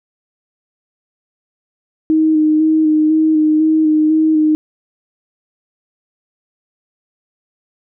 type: tone with vibrato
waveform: sine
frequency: 311.6 Hz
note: D#4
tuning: 3 cents sharp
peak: -9 dBFS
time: 2.1-4.55 s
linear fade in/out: 0 ms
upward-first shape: square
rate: 2 Hz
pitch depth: 18 cents each way
effects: none